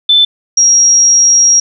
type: tone pair in turn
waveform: sine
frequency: 3525 / 5641 Hz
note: A7 / F8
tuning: +2 / +16 cents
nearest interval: minor sixth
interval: 814 cents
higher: second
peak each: -4 dBFS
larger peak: neither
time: 0.09-0.25 / 0.57-1.6 s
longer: second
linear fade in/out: 5 ms
effects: none